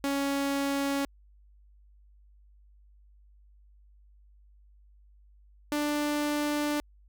sawtooth tone pair in turn, 278.5 / 295.1 Hz, C#4 / D4, +8 / +8 cents, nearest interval minor second, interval 100 cents, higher second, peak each -23 dBFS, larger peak neither, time 0.04-1.05 / 5.72-6.8 s, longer second, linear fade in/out 0 ms, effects added 50 Hz sine -55 dBFS peak until 7.08 s

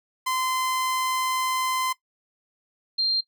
sawtooth / sine tone pair in turn, 1032 / 4183 Hz, C6 / C8, -24 / -1 cents, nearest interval 2 octaves, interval 2423 cents, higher second, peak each -20 / -20 dBFS, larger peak neither, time 0.26-1.93 / 2.98-3.21 s, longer first, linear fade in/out 10 ms, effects noise-tail reverb RT60 0.1 s tail -18 dB re dry

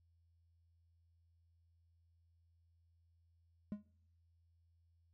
triangle tone with exponential decay, 207.7 Hz, G#3, in tune, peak -34 dBFS, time 3.72-3.86 s, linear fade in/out 0 ms, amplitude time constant 30 ms, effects noise-tail reverb RT60 0.7 s tail -23 dB re dry + added 84 Hz sine -70 dBFS peak until 5.13 s

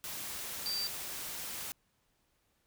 sine tone in noise, 4669 Hz, D8, 11 cents flat, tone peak -33 dBFS, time 0.66-0.87 s, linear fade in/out 0 ms, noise white, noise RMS -41 dBFS, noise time 0.04-1.72 s, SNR +5 dB, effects pink hiss -75 dBFS RMS until 2.66 s

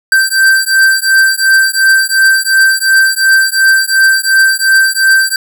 square beating tone pair, 1560 / 1562.8 Hz, G6 / G6, -9 / -6 cents, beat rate 2.8 Hz, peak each -10 dBFS, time 0.12-5.36 s, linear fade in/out 2 ms, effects none

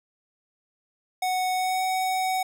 square tone with pitch glide, 740 to 749.5 Hz, F#5 to F#5, 0 to +22 cents, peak -24 dBFS, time 1.22-2.43 s, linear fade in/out 5 ms, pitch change +22 cents, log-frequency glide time 1.54-1.83 s, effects none

